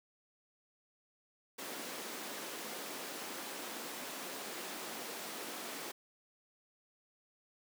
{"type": "high-pass noise", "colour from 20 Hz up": "pink", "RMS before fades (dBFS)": -44, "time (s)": [1.58, 5.92], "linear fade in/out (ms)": 10, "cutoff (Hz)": 240, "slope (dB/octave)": 24, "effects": []}